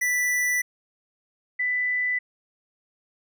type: tone pair in turn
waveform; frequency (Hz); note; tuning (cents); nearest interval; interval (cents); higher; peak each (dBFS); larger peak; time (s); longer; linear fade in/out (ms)
square / sine; 1975.5 / 1990.4; B6 / B6; 0 / +13; unison; 13; second; -22; neither; 0.01-0.62 / 1.59-2.19; first; 10
effects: none